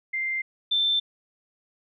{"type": "tone pair in turn", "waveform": "sine", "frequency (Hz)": [2093, 3552], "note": ["C7", "A7"], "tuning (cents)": [0, 16], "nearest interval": "major sixth", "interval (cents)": 916, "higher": "second", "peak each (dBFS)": [-25, -20], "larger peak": "second", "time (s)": [[0.13, 0.42], [0.71, 1]], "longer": "neither", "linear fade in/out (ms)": 10, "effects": []}